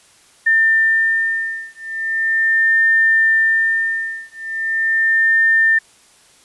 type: beating tone pair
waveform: sine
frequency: 1800 / 1800.39 Hz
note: A6 / A6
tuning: +39 / +39 cents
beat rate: 0.39 Hz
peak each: -16 dBFS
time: 0.46-5.79 s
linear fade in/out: 10 ms
effects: white hiss -50 dBFS RMS until 6.44 s + resampled to 24000 Hz